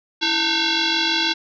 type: tone with frequency modulation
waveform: sine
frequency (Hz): 329.6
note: E4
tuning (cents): 0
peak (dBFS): -17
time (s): 0.21-1.34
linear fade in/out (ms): 20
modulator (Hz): 613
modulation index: 7.2
effects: none